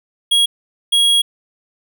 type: tone bursts at uneven times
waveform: square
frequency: 3300 Hz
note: G#7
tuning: 12 cents flat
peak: -11 dBFS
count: 2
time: 0.31-0.46 / 0.92-1.22 s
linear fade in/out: 10 ms
effects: none